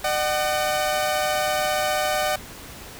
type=tone pair together; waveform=sawtooth; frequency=605 / 752.6 Hz; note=D#5 / F#5; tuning=-49 / +29 cents; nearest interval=major third; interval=378 cents; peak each=-20 dBFS; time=0.04-2.36 s; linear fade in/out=5 ms; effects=pink hiss -40 dBFS RMS until 2.99 s